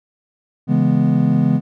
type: chord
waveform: triangle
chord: C# minor seventh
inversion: none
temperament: equal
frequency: 138.59 / 164.81 / 207.7 / 246.9 Hz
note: C#3 / E3 / G#3 / B3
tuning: 0 / 0 / 0 / 0 cents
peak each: -16 dBFS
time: 0.67-1.61 s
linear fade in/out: 50 ms
effects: none